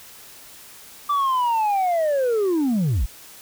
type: linear sweep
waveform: sine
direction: down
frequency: 1174.7 to 38.89 Hz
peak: -15 dBFS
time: 1.09-3.06 s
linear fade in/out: 10 ms
effects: tanh soft clip ceiling -17 dBFS + white hiss -44 dBFS RMS until 3.41 s